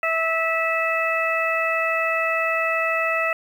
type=harmonic tone; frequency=653 Hz; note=E5; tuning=17 cents flat; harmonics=1 / 2 / 3 / 4; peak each=-25 / -25 / -25 / -25 dBFS; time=0.03-3.33 s; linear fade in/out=2 ms; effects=8-bit